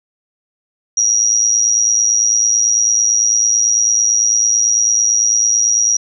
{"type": "tone with amplitude modulation", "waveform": "sine", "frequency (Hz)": 5730, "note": "F8", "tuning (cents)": 44, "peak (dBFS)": -7, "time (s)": [0.97, 5.97], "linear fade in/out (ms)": 5, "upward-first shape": "sine", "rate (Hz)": 109, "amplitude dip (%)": 75, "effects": []}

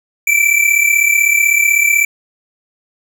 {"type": "tone pair together", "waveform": "square", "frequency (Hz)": [2313, 2349], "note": ["D7", "D7"], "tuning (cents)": [-27, 0], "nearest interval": "unison", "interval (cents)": 27, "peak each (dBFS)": [-13, -13], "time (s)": [0.27, 2.05], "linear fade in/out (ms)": 5, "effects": []}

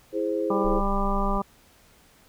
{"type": "chord", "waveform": "sine", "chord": "E augmented", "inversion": "none", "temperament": "equal", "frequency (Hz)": [329.6, 415.3, 523.3], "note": ["E4", "G#4", "B#4"], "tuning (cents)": [0, 0, 0], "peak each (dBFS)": -28, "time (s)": [0.12, 0.82], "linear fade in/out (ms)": 50}
{"type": "harmonic tone", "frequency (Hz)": 198.2, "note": "G3", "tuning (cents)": 19, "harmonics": [1, 2, 3, 4, 5, 6], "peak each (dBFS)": [-28, -33, -33, -32, -31, -30], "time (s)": [0.5, 1.42], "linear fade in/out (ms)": 5}
{"type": "tone", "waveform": "triangle", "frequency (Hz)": 27.04, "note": "A0", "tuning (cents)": -29, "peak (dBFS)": -23, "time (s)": [0.64, 1.39], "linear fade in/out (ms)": 20}
{"effects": ["pink hiss -57 dBFS RMS until 2.28 s"]}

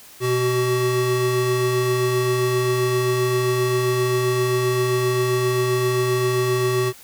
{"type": "tone pair together", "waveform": "square", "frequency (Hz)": [123.47, 378], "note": ["B2", "F#4"], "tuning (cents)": [0, 37], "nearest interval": "octave + perfect fifth", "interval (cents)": 1937, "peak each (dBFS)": [-24, -20], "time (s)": [0.2, 6.93], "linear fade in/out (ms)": 50, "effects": ["white hiss -45 dBFS RMS until 7.03 s"]}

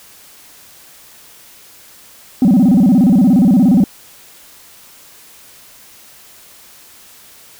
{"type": "tone with vibrato", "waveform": "sine", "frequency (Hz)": 220, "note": "A3", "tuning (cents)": 0, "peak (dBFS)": -4, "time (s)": [2.42, 3.84], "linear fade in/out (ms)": 2, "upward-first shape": "square", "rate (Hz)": 17, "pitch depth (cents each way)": 260, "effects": ["tanh soft clip ceiling -5 dBFS", "white hiss -42 dBFS RMS until 7.59 s"]}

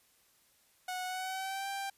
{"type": "tone with pitch glide", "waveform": "sawtooth", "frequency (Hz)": [735, 787.8], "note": ["F#5", "G5"], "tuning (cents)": [-12, 8], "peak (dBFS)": -32, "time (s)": [0.88, 1.9], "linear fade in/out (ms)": 5, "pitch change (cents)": 120, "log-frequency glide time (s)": [1.06, 1.68], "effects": ["white hiss -68 dBFS RMS until 1.97 s", "resampled to 32000 Hz"]}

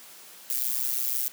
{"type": "noise with amplitude modulation", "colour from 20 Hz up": "violet", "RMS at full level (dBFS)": -24, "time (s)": [0.5, 1.28], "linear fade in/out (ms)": 0, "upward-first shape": "sine", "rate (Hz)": 126, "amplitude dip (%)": 95, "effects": ["white hiss -48 dBFS RMS until 1.32 s", "high-pass 200 Hz 12 dB/octave"]}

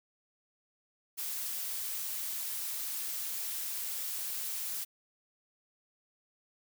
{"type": "noise", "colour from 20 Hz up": "blue", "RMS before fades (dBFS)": -37, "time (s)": [1.17, 4.85], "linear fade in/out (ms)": 20, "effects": []}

